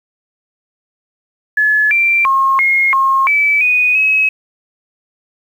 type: tone with pitch steps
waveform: sine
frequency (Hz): 1712 / 2357 / 1077 / 2149 / 1075 / 2305 / 2483 / 2560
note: A6 / D7 / C6 / C7 / C6 / D7 / D#7 / D#7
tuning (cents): -48 / +6 / +50 / +46 / +47 / -33 / -4 / +49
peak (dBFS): -9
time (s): 1.57-4.29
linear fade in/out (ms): 5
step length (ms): 340
effects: 7-bit